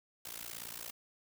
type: noise with amplitude modulation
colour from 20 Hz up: white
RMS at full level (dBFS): -41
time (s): 0.25-0.91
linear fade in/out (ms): 5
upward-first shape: sine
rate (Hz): 57.5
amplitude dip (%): 95
effects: none